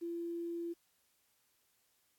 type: tone with quantisation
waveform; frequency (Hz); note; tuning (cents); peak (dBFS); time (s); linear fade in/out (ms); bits
sine; 340; F4; -46; -37; 0.01-0.74; 20; 11
effects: white hiss -75 dBFS RMS until 2.18 s + AAC 64 kbps